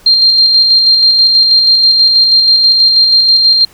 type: tone with tremolo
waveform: sine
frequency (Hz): 4186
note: C8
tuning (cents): 0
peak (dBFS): -3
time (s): 0.06-3.65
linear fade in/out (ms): 5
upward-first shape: square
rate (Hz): 6.2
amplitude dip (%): 30
effects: pink hiss -42 dBFS RMS until 3.73 s